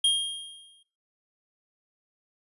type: tone with exponential decay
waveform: square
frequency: 3229 Hz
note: G#7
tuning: 49 cents flat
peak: -18 dBFS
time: 0.04-0.83 s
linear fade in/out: 5 ms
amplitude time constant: 170 ms
effects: noise-tail reverb RT60 0.3 s tail -17 dB re dry + resampled to 24000 Hz